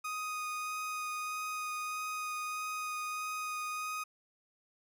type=tone with vibrato; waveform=30% pulse; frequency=1244.5 Hz; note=D#6; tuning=in tune; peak=-33 dBFS; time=0.04-4.04 s; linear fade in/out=10 ms; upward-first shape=sine; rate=1.6 Hz; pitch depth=9 cents each way; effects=none